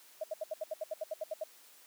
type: tone bursts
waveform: sine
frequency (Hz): 630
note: D#5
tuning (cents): +21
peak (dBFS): -33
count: 13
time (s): 0.21-1.438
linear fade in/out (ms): 5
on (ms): 28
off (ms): 72
effects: white hiss -59 dBFS RMS until 1.86 s + high-pass 300 Hz 12 dB/octave